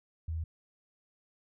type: tone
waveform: sine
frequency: 80.9 Hz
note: E2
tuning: 32 cents flat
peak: -32 dBFS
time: 0.28-0.44 s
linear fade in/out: 5 ms
effects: none